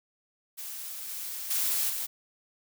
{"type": "noise with level steps", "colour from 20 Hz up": "blue", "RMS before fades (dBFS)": [-39, -37, -28, -33], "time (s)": [0.57, 2.07], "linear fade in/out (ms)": 20, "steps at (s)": [1.08, 1.5, 1.89], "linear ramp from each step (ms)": 10, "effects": []}